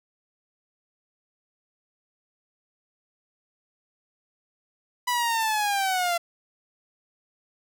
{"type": "linear sweep", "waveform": "sawtooth", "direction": "down", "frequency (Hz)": [991, 678], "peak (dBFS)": -19, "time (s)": [5.07, 6.18], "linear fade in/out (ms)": 10, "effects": []}